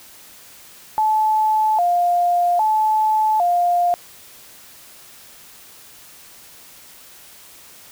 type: tone with vibrato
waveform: sine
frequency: 780 Hz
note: G5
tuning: 9 cents flat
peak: -14 dBFS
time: 0.98-3.94 s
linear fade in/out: 0 ms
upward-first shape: square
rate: 0.62 Hz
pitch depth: 180 cents each way
effects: white hiss -44 dBFS RMS until 7.91 s